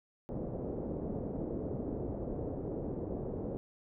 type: low-pass noise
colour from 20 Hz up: white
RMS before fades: -38 dBFS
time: 0.29-3.57 s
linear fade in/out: 0 ms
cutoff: 500 Hz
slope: 24 dB/octave
effects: none